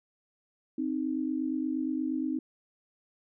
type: tone pair together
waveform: sine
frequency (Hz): 262 / 310.5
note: C4 / D#4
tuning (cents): +2 / -3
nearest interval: minor third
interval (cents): 295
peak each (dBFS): -31 / -31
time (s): 0.78-2.39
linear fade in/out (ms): 5
effects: none